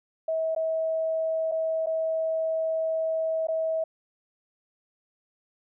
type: tone with dropouts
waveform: sine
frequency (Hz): 644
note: E5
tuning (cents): -41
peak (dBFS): -24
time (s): 0.28-3.84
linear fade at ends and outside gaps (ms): 5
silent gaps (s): 0.55-0.562 / 1.515-1.519 / 1.861-1.868 / 3.471-3.484
effects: none